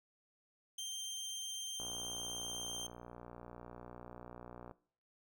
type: tone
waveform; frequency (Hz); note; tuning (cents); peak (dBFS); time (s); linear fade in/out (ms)
25% pulse; 3154; G7; +10; -37; 0.78-2.87; 5
type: click train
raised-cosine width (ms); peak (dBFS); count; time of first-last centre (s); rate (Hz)
1; -35; 176; 1.8-4.712; 60.1
effects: noise-tail reverb RT60 0.5 s tail -20 dB re dry